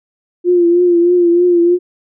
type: tone with vibrato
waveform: sine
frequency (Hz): 349.2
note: F4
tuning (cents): 0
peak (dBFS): -7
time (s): 0.44-1.79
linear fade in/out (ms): 50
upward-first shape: triangle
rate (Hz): 3.2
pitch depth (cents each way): 51
effects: none